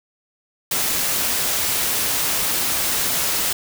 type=noise; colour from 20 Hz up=white; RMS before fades=-21 dBFS; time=0.71-3.53 s; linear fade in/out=5 ms; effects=none